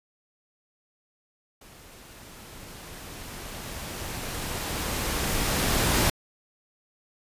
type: noise with level ramp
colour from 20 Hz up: pink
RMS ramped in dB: -50 to -22 dBFS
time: 1.61-6.1 s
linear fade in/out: 5 ms
effects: resampled to 32000 Hz